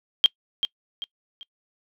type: tone with echo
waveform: sine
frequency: 3200 Hz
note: G7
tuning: 35 cents sharp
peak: -10 dBFS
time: 0.24-0.26 s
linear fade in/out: 0 ms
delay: 390 ms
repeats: 3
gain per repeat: -9 dB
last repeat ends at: 1.43 s
effects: noise-tail reverb RT60 0.1 s tail -24 dB re dry